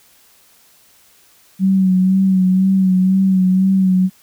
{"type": "tone with vibrato", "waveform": "sine", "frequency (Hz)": 188.4, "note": "F#3", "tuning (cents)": 32, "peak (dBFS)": -10, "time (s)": [1.59, 4.1], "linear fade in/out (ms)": 50, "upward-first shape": "sine", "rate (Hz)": 2, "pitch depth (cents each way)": 35, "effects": ["white hiss -51 dBFS RMS until 4.22 s"]}